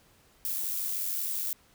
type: noise with amplitude modulation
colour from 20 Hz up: violet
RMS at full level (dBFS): -30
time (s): 0.45-1.53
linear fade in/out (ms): 0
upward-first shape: sine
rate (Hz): 93.1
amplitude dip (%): 45
effects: pink hiss -62 dBFS RMS until 1.74 s